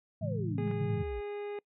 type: chord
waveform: sine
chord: A major seventh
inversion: none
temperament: equal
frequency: 110 / 138.59 / 164.81 / 207.7 Hz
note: A2 / C#3 / E3 / G#3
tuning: 0 / 0 / 0 / 0 cents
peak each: -35 / -39 / -36 / -40 dBFS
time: 0.21-1.03 s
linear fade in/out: 10 ms
type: exponential sweep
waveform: sine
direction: down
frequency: 675 to 52.4 Hz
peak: -37 dBFS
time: 0.21-1.21 s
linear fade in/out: 20 ms
type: harmonic tone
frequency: 411 Hz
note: G#4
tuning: 18 cents flat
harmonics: 1 / 2 / 3 / 4 / 5 / 6 / 7 / 9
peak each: -36 / -47 / -56 / -58 / -53 / -55 / -63 / -66 dBFS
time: 0.58-1.59 s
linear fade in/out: 2 ms
type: clicks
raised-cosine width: 0.5 ms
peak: -38 / -33 dBFS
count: 2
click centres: 0.678 / 0.713 s
effects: noise-tail reverb RT60 0.1 s tail -26 dB re dry